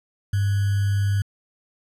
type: tone with sample-and-hold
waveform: sine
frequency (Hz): 100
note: G2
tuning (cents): +35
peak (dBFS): -18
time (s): 0.33-1.22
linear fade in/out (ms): 5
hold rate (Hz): 1575
effects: resampled to 32000 Hz